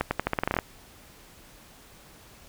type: accelerating click train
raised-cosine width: 0.5 ms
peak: -9 dBFS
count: 12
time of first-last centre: 0.01-0.588 s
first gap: 100 ms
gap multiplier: 0.86
effects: pink hiss -52 dBFS RMS until 2.48 s